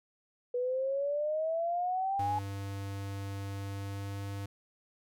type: exponential sweep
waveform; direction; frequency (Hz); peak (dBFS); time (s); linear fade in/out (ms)
sine; up; 486.7 to 845; -29; 0.54-2.39; 5
type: tone with pitch glide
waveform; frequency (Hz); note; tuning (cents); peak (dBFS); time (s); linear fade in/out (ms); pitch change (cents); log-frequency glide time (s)
square; 98.9 to 99.59; G2 to G2; +16 to +28; -37; 2.19-4.46; 5; +12; 3.52-4.24
effects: none